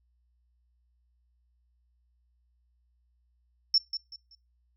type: tone with echo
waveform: sine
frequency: 5400 Hz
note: E8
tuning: 41 cents sharp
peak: -19 dBFS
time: 3.74-3.78 s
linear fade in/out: 2 ms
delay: 190 ms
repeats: 3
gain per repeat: -11 dB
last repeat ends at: 4.35 s
effects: noise-tail reverb RT60 0.3 s tail -26 dB re dry + added 60 Hz sine -67 dBFS peak until 4.76 s